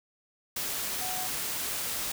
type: tone in noise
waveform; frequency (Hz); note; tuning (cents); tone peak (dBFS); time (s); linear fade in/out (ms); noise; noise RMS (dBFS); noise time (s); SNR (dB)
sine; 740; F#5; 0; -37; 1.01-1.27; 5; white; -33; 0.56-2.12; -7
effects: none